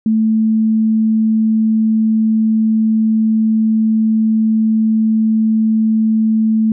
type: tone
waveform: sine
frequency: 220 Hz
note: A3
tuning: in tune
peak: -10 dBFS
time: 0.06-6.72 s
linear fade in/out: 2 ms
effects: none